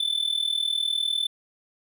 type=tone with amplitude modulation; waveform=triangle; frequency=3520 Hz; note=A7; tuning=in tune; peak=-18 dBFS; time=0-1.27 s; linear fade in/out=5 ms; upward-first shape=sine; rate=39.9 Hz; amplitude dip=85%; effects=none